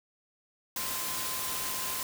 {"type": "tone in noise", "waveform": "sine", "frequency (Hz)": 1036, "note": "C6", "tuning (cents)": -17, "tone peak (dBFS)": -42, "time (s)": [0.76, 2.03], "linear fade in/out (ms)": 2, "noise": "white", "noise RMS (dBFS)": -34, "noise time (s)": [0.76, 2.03], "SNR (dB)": -11, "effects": []}